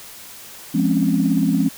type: chord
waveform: sine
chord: Db major seventh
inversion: first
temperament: just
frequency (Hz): 173.24 / 207.9 / 259.9 / 277.2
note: F3 / Ab3 / C4 / Db4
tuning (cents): -14 / +2 / -11 / 0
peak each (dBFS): -20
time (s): 0.74-1.69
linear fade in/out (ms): 10
effects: tanh soft clip ceiling -5 dBFS + white hiss -39 dBFS RMS until 1.77 s